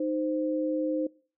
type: tone pair together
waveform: sine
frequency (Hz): 309.2 / 520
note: D#4 / C5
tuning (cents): -11 / -11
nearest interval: major sixth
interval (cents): 900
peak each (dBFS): -28 / -30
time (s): 0-1.07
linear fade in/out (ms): 5
effects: noise-tail reverb RT60 0.4 s tail -22 dB re dry